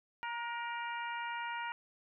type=harmonic tone with a mistuned harmonic; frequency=470 Hz; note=A#4; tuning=14 cents sharp; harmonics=2 / 3 / 4 / 5 / 6; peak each=-39 / -43 / -45 / -47 / -49 dBFS; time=0.23-1.72 s; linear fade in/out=0 ms; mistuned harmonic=3; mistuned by=+28 cents; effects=none